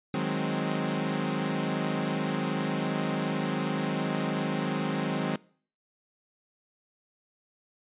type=chord; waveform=sawtooth; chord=Ab dominant seventh; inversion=second; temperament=equal; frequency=155.56 / 185 / 207.7 / 261.6 Hz; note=Eb3 / Gb3 / Ab3 / C4; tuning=0 / 0 / 0 / 0 cents; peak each=-29 dBFS; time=0.14-5.36 s; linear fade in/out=2 ms; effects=noise-tail reverb RT60 0.5 s tail -23 dB re dry + resampled to 8000 Hz